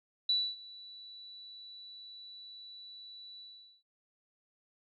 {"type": "tone with ADSR envelope", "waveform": "sine", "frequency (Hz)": 3951, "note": "B7", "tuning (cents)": 0, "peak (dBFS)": -25, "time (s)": [0.29, 3.83], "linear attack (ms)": 4, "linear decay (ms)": 260, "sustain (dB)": -22, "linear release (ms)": 430, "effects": []}